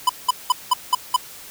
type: tone bursts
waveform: square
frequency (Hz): 1000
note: B5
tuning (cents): +21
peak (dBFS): -13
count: 6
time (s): 0.07-1.164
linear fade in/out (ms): 5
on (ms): 24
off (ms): 190
effects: white hiss -40 dBFS RMS until 1.5 s